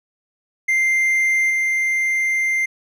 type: tone with level steps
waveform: triangle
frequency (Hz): 2093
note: C7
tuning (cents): 0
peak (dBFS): -13 / -15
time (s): 0.68-2.66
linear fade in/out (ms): 10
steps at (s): 1.5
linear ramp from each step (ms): 2
effects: none